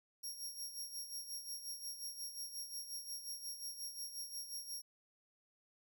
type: tone with tremolo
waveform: 20% pulse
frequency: 5588 Hz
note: F8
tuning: in tune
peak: -36 dBFS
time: 0.23-4.82 s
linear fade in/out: 10 ms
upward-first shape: sine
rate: 5.6 Hz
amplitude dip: 65%
effects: none